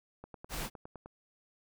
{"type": "click train", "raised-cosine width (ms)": 1, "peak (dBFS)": -32, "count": 9, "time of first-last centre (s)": [0.24, 1.06], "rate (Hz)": 9.76}
{"type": "noise", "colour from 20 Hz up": "pink", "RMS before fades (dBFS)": -38, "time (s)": [0.49, 0.7], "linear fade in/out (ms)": 50}
{"effects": []}